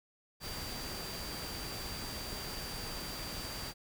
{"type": "tone in noise", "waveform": "sine", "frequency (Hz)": 4699, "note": "D8", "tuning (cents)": 0, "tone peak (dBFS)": -45, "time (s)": [0.4, 3.74], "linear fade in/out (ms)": 50, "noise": "pink", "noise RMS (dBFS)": -42, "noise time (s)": [0.4, 3.74], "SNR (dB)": -6, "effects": []}